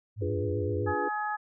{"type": "tone with vibrato", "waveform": "sine", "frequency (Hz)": 98, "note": "G2", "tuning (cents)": 0, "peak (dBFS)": -30, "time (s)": [0.16, 0.95], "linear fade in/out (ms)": 50, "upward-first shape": "triangle", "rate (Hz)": 7.8, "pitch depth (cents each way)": 200}
{"type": "chord", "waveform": "sine", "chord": "D diminished seventh", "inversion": "none", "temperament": "equal", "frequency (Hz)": [293.7, 349.2, 415.3, 493.9], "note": ["D4", "F4", "Ab4", "Cb5"], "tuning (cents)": [0, 0, 0, 0], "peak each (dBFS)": [-37, -36, -33, -35], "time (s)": [0.21, 1.09], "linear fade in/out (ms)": 10}
{"type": "harmonic tone", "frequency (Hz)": 421.9, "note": "G#4", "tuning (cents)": 27, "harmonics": [2, 3, 4], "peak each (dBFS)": [-31, -35, -35], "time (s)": [0.86, 1.37], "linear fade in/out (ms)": 20}
{"effects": []}